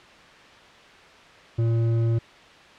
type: tone with hard clipping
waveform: sine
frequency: 115 Hz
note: A#2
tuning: 23 cents flat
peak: -21 dBFS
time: 1.58-2.19 s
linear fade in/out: 10 ms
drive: 8 dB
effects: white hiss -48 dBFS RMS until 2.78 s + low-pass 3000 Hz 12 dB/octave

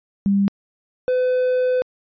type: tone pair in turn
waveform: sine / triangle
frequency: 198.8 / 505.6 Hz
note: G3 / B4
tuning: +25 / +41 cents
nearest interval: octave + major third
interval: 1616 cents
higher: second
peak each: -14 dBFS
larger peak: neither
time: 0.26-0.48 / 1.08-1.82 s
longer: second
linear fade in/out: 0 ms
effects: resampled to 11025 Hz

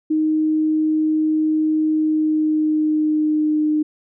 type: tone with pitch glide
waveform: sine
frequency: 311.1 to 304.9 Hz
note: D#4 to D#4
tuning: 0 to -35 cents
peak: -15 dBFS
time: 0.1-3.83 s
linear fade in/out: 10 ms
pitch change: -35 cents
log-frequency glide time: 1.92-3.67 s
effects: none

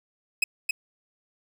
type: tone with echo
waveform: 40% pulse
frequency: 2554 Hz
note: D#7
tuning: 45 cents sharp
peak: -18 dBFS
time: 0.42-0.44 s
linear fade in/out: 5 ms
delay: 270 ms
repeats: 1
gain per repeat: -3 dB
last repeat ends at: 0.71 s
effects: none

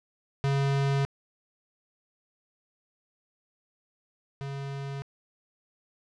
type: tone pair in turn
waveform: square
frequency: 138.59 / 138.59 Hz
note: C#3 / C#3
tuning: 0 / 0 cents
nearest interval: unison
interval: 0 cents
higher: neither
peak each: -24 / -34 dBFS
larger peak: first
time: 0.44-1.05 / 4.41-5.02 s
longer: neither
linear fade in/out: 0 ms
effects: low-pass 5000 Hz 12 dB/octave

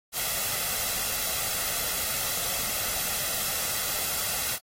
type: noise with comb filter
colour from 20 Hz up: white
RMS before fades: -29 dBFS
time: 0.12-4.59 s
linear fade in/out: 50 ms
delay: 1.5 ms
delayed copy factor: +0.5
effects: AAC 48 kbps

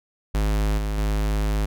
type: tone with level steps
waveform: square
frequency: 52.1 Hz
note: G#1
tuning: 6 cents sharp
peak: -20 / -24 / -21 dBFS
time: 0.34-1.66 s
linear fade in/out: 10 ms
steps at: 0.78 / 0.98 s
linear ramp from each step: 2 ms
effects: none

